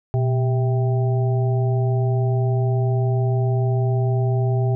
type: harmonic tone with a mistuned harmonic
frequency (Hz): 130.81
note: C3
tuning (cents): 0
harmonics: 1 / 3 / 5 / 6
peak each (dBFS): -17 / -27 / -31 / -33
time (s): 0.14-4.75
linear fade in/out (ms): 0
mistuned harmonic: 1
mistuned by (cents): -120
effects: none